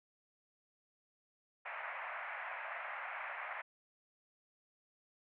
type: band-pass noise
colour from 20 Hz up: white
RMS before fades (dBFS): -44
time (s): 1.65-3.62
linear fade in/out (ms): 10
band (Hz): 610 to 2300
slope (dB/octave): 48
effects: none